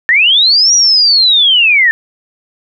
sine linear two-way sweep, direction up then down, 1760 to 5820 to 1760 Hz, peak -5 dBFS, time 0.09-1.91 s, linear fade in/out 0 ms, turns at 0.74 s, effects none

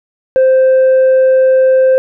sine tone with tanh clipping, 522 Hz, C5, 4 cents flat, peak -6 dBFS, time 0.36-1.98 s, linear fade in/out 0 ms, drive 2 dB, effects none

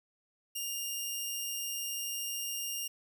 10% pulse tone, 2819 Hz, F7, 16 cents sharp, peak -26 dBFS, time 0.55-2.88 s, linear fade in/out 10 ms, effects none

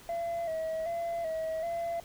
sine tone with vibrato, 660 Hz, E5, 2 cents sharp, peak -28 dBFS, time 0.09-2 s, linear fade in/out 2 ms, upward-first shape square, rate 1.3 Hz, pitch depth 49 cents each way, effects tanh soft clip ceiling -30 dBFS + pink hiss -53 dBFS RMS until 2.04 s

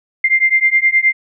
sine beating tone pair, 2093 / 2102.6 Hz, C7 / C7, 0 / +8 cents, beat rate 9.6 Hz, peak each -13 dBFS, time 0.24-1.13 s, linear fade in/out 5 ms, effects none

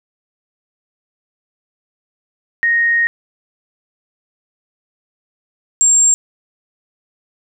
sine tone pair in turn, 1864.7 / 7439 Hz, A#6 / A#8, 0 / -5 cents, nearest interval 2 octaves, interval 2395 cents, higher second, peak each -11 / -8 dBFS, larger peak second, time 2.63-3.07 / 5.81-6.14 s, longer first, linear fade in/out 0 ms, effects none

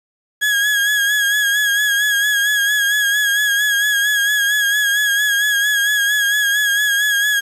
35% pulse tone with vibrato, 1661.2 Hz, G#6, in tune, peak -12 dBFS, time 0.41-7.41 s, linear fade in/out 20 ms, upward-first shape sine, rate 4.4 Hz, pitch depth 44 cents each way, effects resampled to 32000 Hz + 7-bit

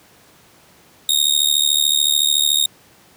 sawtooth tone with amplitude modulation, 3729 Hz, A#7, in tune, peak -7 dBFS, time 1.09-2.66 s, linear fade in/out 2 ms, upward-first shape sine, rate 73.7 Hz, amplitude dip 95%, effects pink hiss -50 dBFS RMS until 3.16 s + high-pass 100 Hz 12 dB/octave

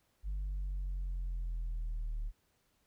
sine linear sweep, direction down, 49.86 to 37.05 Hz, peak -32 dBFS, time 0.23-2.32 s, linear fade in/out 50 ms, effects tanh soft clip ceiling -33 dBFS + pink hiss -75 dBFS RMS until 2.86 s

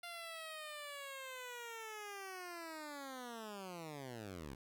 10% pulse linear sweep, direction down, 698.5 to 61.74 Hz, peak -38 dBFS, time 0.03-4.55 s, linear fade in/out 5 ms, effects none

